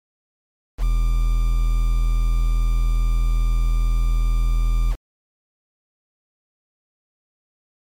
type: tone with quantisation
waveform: triangle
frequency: 41.2 Hz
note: E1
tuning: in tune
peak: -13 dBFS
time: 0.78-4.96 s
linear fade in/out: 50 ms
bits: 6
effects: MP3 64 kbps